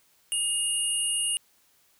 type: tone cluster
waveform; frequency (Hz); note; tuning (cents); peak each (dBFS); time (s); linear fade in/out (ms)
sine; 2848 / 8780 / 10770; F7 / C#9 / E9; +33 / -18 / +36; -29; 0.32-1.37; 0
effects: white hiss -64 dBFS RMS until 1.99 s